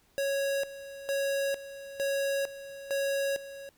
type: tone with tremolo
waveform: square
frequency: 553 Hz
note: C#5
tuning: 4 cents flat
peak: -28 dBFS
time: 0.18-3.69 s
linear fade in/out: 0 ms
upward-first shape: square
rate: 1.1 Hz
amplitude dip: 80%
effects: pink hiss -66 dBFS RMS until 3.77 s